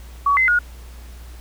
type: tone with pitch steps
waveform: sine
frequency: 1130 / 2056 / 1441 Hz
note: C#6 / C7 / F#6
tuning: +33 / -31 / -46 cents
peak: -13 dBFS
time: 0.26-0.59 s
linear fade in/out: 5 ms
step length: 110 ms
effects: added 60 Hz sine -36 dBFS peak until 1.4 s + pink hiss -47 dBFS RMS until 1.4 s